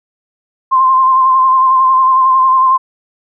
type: tone with vibrato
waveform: sine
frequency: 1046.5 Hz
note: C6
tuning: in tune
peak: -6 dBFS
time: 0.71-2.78 s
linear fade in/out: 20 ms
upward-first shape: sine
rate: 11 Hz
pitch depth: 31 cents each way
effects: none